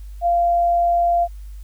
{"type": "tone", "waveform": "sine", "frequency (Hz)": 692, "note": "F5", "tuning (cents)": -16, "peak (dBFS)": -14, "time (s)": [0.21, 1.28], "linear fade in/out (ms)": 50, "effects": ["added 50 Hz sine -32 dBFS peak until 1.63 s", "white hiss -57 dBFS RMS until 1.63 s"]}